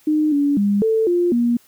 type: tone with pitch steps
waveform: sine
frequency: 305.9 / 285.9 / 202.5 / 443.7 / 350.6 / 238.1 Hz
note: D#4 / D4 / G#3 / A4 / F4 / A#3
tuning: -29 / -46 / -43 / +14 / +7 / +37 cents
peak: -14 dBFS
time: 0.07-1.57 s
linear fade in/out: 5 ms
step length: 250 ms
effects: white hiss -54 dBFS RMS until 1.67 s